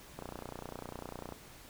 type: click train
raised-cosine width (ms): 1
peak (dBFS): -27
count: 35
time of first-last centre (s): 0.19-1.323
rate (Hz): 30
effects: pink hiss -54 dBFS RMS until 1.69 s